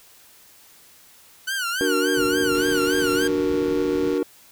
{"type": "tone with vibrato", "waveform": "sawtooth", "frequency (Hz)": 1480, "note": "F#6", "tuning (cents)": 0, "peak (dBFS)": -20, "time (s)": [1.47, 3.28], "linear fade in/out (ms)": 10, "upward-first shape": "sine", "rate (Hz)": 3.5, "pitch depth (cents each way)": 140}
{"type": "chord", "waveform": "triangle", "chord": "D augmented", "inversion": "none", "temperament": "equal", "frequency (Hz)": [293.7, 370, 466.2], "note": ["D4", "F#4", "A#4"], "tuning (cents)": [0, 0, 0], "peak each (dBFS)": -22, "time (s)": [1.81, 4.23], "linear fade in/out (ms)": 0}
{"type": "low-pass noise", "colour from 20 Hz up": "white", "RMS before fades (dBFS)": -36, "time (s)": [2.16, 4.15], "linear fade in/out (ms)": 10, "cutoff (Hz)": 480, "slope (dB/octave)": 48}
{"type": "click train", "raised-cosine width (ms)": 0.2, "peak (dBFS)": -23, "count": 268, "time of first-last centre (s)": [2.55, 4.178], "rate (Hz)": 164}
{"effects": ["white hiss -51 dBFS RMS until 4.51 s"]}